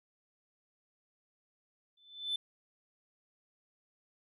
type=tone with exponential growth; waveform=sine; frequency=3520 Hz; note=A7; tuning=in tune; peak=-27 dBFS; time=1.97-2.36 s; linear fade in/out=5 ms; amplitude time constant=83 ms; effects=tanh soft clip ceiling -29 dBFS